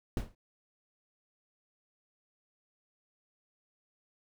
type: noise with exponential decay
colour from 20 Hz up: brown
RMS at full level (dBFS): -28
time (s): 0.17-0.35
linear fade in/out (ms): 2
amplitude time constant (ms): 38
effects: none